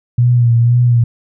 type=tone with vibrato; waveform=sine; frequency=119.7 Hz; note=A#2; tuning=46 cents sharp; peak=-7 dBFS; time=0.18-1.04 s; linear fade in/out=5 ms; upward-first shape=sine; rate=2 Hz; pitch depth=42 cents each way; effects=none